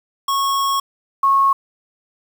square / sine tone pair in turn, 1099 / 1094.9 Hz, C#6 / C#6, -15 / -22 cents, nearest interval unison, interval 7 cents, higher first, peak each -17 / -11 dBFS, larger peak second, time 0.28-0.8 / 1.23-1.53 s, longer first, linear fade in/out 5 ms, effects 7-bit

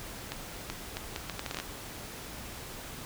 accelerating click train, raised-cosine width 0.2 ms, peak -17 dBFS, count 12, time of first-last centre 0.32-1.6 s, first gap 380 ms, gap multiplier 0.71, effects pink hiss -43 dBFS RMS until 3.05 s

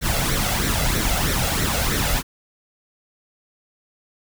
pink noise with flanger, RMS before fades -21 dBFS, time 0.01-2.23 s, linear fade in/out 50 ms, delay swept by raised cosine 0.51 to 1.51 ms, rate 3.1 Hz, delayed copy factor +0.6, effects none

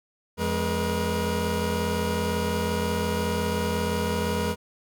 25% pulse tone cluster, 85.7 / 208.8 / 479.6 Hz, F2 / G#3 / A#4, -32 / +10 / +49 cents, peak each -25 dBFS, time 0.37-4.56 s, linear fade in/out 50 ms, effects none

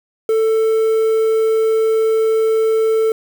triangle tone with quantisation, 443.5 Hz, A4, 14 cents sharp, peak -10 dBFS, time 0.29-3.12 s, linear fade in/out 2 ms, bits 6, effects none

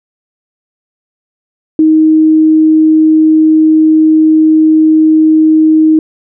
sine tone, 314 Hz, D#4, 16 cents sharp, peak -3 dBFS, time 1.79-5.99 s, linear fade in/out 2 ms, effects none

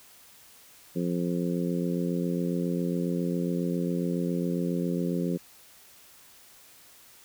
harmonic tone, 87.31 Hz, F2, in tune, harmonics 2 / 3 / 4 / 5 / 6, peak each -28 / -32 / -34 / -36 / -38 dBFS, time 0.95-5.38 s, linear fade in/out 20 ms, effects white hiss -54 dBFS RMS until 7.24 s

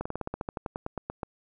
slowing click train, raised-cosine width 1 ms, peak -18 dBFS, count 16, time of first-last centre 0.01-1.232 s, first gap 45 ms, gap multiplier 1.08, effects none

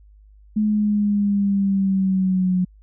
sine linear sweep, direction down, 213.8 to 181.5 Hz, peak -16 dBFS, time 0.56-2.65 s, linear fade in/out 10 ms, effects added 51 Hz sine -46 dBFS peak until 2.82 s

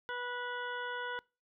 harmonic tone, 490 Hz, B4, 14 cents flat, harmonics 1 / 2 / 3 / 4 / 6 / 7, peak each -43 / -42 / -39 / -49 / -51 / -51 dBFS, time 0.09-1.19 s, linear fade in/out 0 ms, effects noise-tail reverb RT60 0.3 s tail -24 dB re dry

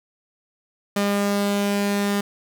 sawtooth tone pair together, 202.2 / 606.3 Hz, G#3 / D#5, -46 / -45 cents, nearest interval octave + perfect fifth, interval 1901 cents, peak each -16 / -28 dBFS, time 0.96-2.21 s, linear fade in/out 5 ms, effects none

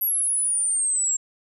sine exponential sweep, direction down, 11650 to 7459 Hz, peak -20 dBFS, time 0.01-1.17 s, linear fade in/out 10 ms, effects none

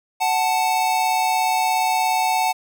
square tone pair together, 743 / 880 Hz, F#5 / A5, +7 / 0 cents, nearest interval minor third, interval 293 cents, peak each -21 dBFS, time 0.2-2.53 s, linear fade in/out 20 ms, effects none

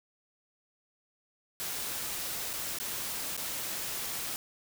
white noise with dropouts, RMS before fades -36 dBFS, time 1.6-4.36 s, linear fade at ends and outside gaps 0 ms, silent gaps 2.531-2.536 / 2.786-2.8 / 3.366-3.376 s, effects none

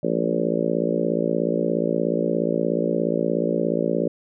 harmonic tone with a mistuned harmonic, 56.9 Hz, A#1, 41 cents flat, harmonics 3 / 4 / 5 / 6 / 7 / 8 / 9 / 10, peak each -28 / -28 / -28 / -28 / -28 / -28 / -28 / -28 dBFS, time 0.03-4.08 s, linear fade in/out 5 ms, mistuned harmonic 3, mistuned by +16 cents, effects none

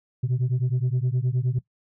sine beating tone pair, 121.8 / 131.4 Hz, B2 / C3, -24 / +8 cents, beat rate 9.6 Hz, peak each -22 dBFS, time 0.23-1.59 s, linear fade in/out 10 ms, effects noise-tail reverb RT60 0.1 s tail -18 dB re dry + tanh soft clip ceiling -18 dBFS

